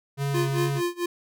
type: tone with vibrato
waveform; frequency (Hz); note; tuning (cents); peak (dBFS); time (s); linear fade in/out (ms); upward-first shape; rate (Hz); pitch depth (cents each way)
square; 138.59; C#3; 0; -25; 0.17-0.82; 50; sine; 2.5; 20
type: tone with tremolo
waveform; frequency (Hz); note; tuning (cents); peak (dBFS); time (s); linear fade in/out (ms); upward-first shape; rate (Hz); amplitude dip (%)
square; 349.2; F4; 0; -23; 0.34-1.06; 5; sine; 4.5; 95
effects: none